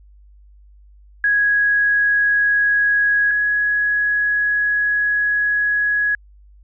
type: tone pair in turn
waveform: sine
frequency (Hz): 1661.2 / 1673.7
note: G#6 / G#6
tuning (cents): 0 / +13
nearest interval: unison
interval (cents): 13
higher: second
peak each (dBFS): -13 / -15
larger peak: first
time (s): 1.24-3.31 / 3.31-6.15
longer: second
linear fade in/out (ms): 2
effects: added 50 Hz sine -44 dBFS peak until 6.63 s